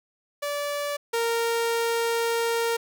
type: tone pair in turn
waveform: sawtooth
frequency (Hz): 579 / 463.2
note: D5 / A#4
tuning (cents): -25 / -11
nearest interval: major third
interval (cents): 386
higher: first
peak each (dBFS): -23 / -19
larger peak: second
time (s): 0.42-0.97 / 1.13-2.77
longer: second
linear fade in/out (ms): 10
effects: none